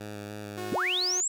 10% pulse tone with vibrato, 103.83 Hz, G#2, in tune, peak -29 dBFS, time 0-0.76 s, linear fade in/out 10 ms, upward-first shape square, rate 3.4 Hz, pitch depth 16 cents each way
sawtooth tone, 363.8 Hz, F#4, 29 cents flat, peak -31 dBFS, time 0.57-1.21 s, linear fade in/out 10 ms
sine linear sweep, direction up, 140.1 to 7800 Hz, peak -25 dBFS, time 0.72-1.28 s, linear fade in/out 5 ms
effects none

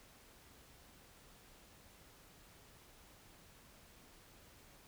silence, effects pink hiss -62 dBFS RMS until 4.87 s

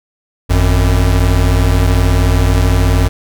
square tone pair together, 51.44 / 90.2 Hz, G#1 / F#2, -16 / -44 cents, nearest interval minor seventh, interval 972 cents, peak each -12 dBFS, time 0.49-3.09 s, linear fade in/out 20 ms, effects none

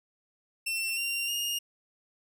sawtooth tone with pitch steps, 2698 / 2767 / 2839 Hz, E7 / F7 / F7, +40 / -17 / +28 cents, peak -26 dBFS, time 0.66-1.59 s, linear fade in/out 10 ms, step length 310 ms, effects none

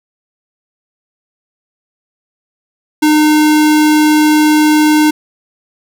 square tone, 304.6 Hz, D#4, 37 cents flat, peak -7 dBFS, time 3.02-5.11 s, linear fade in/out 10 ms, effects none

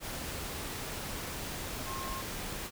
sine tone in noise, 1070 Hz, C6, 38 cents sharp, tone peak -39 dBFS, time 1.84-2.24 s, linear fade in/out 50 ms, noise pink, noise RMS -39 dBFS, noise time 0-2.71 s, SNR -3 dB, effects none

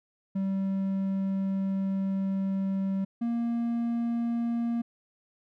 triangle tone pair in turn, 193.4 / 234.3 Hz, G3 / A#3, -23 / +9 cents, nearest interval minor third, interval 332 cents, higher second, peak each -24 dBFS, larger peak neither, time 0.35-3.05 / 3.21-4.82 s, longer first, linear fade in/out 10 ms, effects none

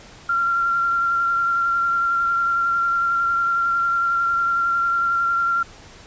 sine tone with vibrato, 1376 Hz, F6, 26 cents flat, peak -17 dBFS, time 0.29-5.63 s, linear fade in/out 5 ms, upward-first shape sine, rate 11 Hz, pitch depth 15 cents each way, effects pink hiss -44 dBFS RMS until 6.06 s + resampled to 16000 Hz

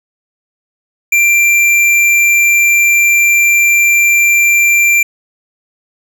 sine tone with tanh clipping, 2364 Hz, D7, 11 cents sharp, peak -8 dBFS, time 1.12-5.03 s, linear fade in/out 5 ms, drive 16 dB, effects none

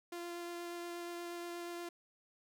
sawtooth tone with vibrato, 345.8 Hz, F4, 17 cents flat, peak -38 dBFS, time 0.12-1.89 s, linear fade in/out 5 ms, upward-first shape sine, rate 8.4 Hz, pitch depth 9 cents each way, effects none

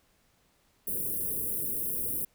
white band-stop noise, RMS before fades -32 dBFS, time 0.87-2.25 s, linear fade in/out 5 ms, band 500 to 9800 Hz, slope 48 dB/octave, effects pink hiss -68 dBFS RMS until 2.34 s

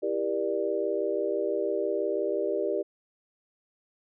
sine chord, E half-diminished seventh, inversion none, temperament just, 329.6 / 395.6 / 474.7 / 593.3 Hz, E4 / G4 / Bb4 / D5, 0 / +16 / +31 / +18 cents, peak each -34 / -29 / -32 / -31 dBFS, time 0.02-2.83 s, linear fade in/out 20 ms, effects none

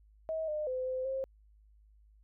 sine tone with pitch steps, 639 / 607 / 512 / 515 / 532 Hz, D#5 / D#5 / C5 / C5 / C5, +46 / -43 / -38 / -28 / +29 cents, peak -32 dBFS, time 0.29-1.24 s, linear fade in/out 0 ms, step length 190 ms, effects added 52 Hz sine -59 dBFS peak until 2.23 s

